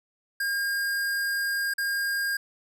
square tone with dropouts, 1615 Hz, G#6, 49 cents flat, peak -26 dBFS, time 0.4-2.37 s, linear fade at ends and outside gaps 5 ms, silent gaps 1.738-1.781 s, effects none

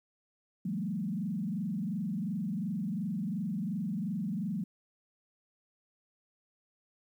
sine tone with frequency modulation, 196 Hz, G3, in tune, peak -31 dBFS, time 0.65-4.64 s, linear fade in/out 5 ms, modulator 22.8 Hz, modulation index 1.5, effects 11-bit

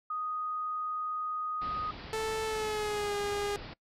sine tone, 1244.5 Hz, D#6, in tune, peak -32 dBFS, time 0.1-1.91 s, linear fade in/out 5 ms
pink low-pass noise, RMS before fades -45 dBFS, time 1.61-3.74 s, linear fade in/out 10 ms, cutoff 5100 Hz, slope 96 dB/octave
sawtooth tone with pitch glide, 440 to 408.2 Hz, A4 to G#4, 0 to -30 cents, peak -27 dBFS, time 2.13-3.56 s, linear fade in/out 0 ms, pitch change -130 cents, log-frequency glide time 2.45-3.15 s
effects noise-tail reverb RT60 0.1 s tail -23 dB re dry + low-pass 11000 Hz 12 dB/octave

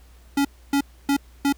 square tone bursts, 280.5 Hz, C#4, 21 cents sharp, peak -18 dBFS, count 4, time 0.37-1.526 s, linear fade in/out 5 ms, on 79 ms, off 280 ms, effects added 60 Hz sine -47 dBFS peak until 1.57 s + pink hiss -57 dBFS RMS until 1.57 s

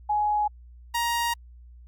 sine / sawtooth tone pair in turn, 838 / 940.6 Hz, G#5 / A#5, +15 / +15 cents, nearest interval major second, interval 200 cents, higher second, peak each -21 / -20 dBFS, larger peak second, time 0.09-0.48 / 0.94-1.34 s, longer second, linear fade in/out 10 ms, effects added 60 Hz sine -45 dBFS peak until 1.87 s + Opus 48 kbps

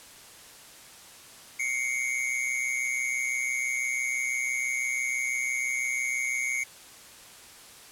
square tone pair together, 2119 / 2245 Hz, C7 / C#7, +21 / +21 cents, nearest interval minor second, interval 100 cents, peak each -31 / -30 dBFS, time 1.59-6.64 s, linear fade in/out 10 ms, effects white hiss -49 dBFS RMS until 7.91 s + low-pass 11000 Hz 12 dB/octave

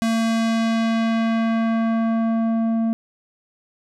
square tone with low-pass filter sweep, 226.4 Hz, A3, 50 cents sharp, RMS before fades -20 dBFS, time 0.02-2.93 s, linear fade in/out 0 ms, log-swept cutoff 10000 to 530 Hz, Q 0.77, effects none

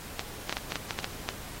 clicks, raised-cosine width 0.2 ms, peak -12 dBFS, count 10, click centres 0.194 / 0.495 / 0.526 / 0.569 / 0.721 / 0.757 / 0.908 / 0.989 / 1.044 / 1.289 s, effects pink hiss -43 dBFS RMS until 1.6 s + AAC 48 kbps

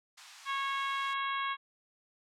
white high-pass noise, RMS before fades -48 dBFS, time 0.17-1.14 s, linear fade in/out 10 ms, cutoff 770 Hz, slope 48 dB/octave
harmonic tone, 549 Hz, C#5, 17 cents flat, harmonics 2 / 3 / 4 / 5 / 6 / 7, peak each -33 / -39 / -40 / -45 / -42 / -48 dBFS, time 0.45-1.57 s, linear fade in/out 50 ms
effects low-pass 6000 Hz 12 dB/octave

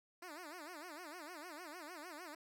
10% pulse tone with vibrato, 327.4 Hz, E4, 12 cents flat, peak -40 dBFS, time 0.22-2.35 s, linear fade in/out 5 ms, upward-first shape sine, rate 6.6 Hz, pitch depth 210 cents each way, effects none

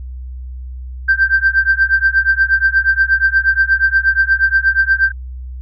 sine tone with tremolo, 1568 Hz, G6, in tune, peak -5 dBFS, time 1.08-5.12 s, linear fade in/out 10 ms, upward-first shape triangle, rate 8.4 Hz, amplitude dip 100%, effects tanh soft clip ceiling -3 dBFS + added 63 Hz sine -25 dBFS peak until 5.61 s

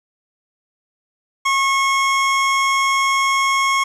25% pulse tone, 1090 Hz, C#6, 29 cents flat, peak -11 dBFS, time 1.45-3.84 s, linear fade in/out 10 ms, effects low-pass 8000 Hz 12 dB/octave + 8-bit

